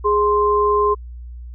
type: tone pair together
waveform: sine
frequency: 415.3 / 1046.5 Hz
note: G#4 / C6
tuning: 0 / 0 cents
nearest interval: octave + major third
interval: 1600 cents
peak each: -16 dBFS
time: 0.04-0.95 s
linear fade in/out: 20 ms
effects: added 60 Hz sine -31 dBFS peak until 1.54 s